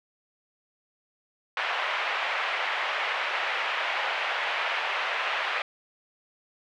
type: band-pass noise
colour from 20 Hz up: white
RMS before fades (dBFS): -29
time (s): 1.57-5.62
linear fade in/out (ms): 2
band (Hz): 590 to 2700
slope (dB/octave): 24
effects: none